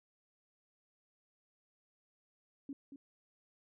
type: tone with echo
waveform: sine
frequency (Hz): 277.2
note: C#4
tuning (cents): 0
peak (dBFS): -40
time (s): 2.69-2.73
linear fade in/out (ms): 2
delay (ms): 230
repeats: 1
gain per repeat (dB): -8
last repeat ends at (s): 2.96
effects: none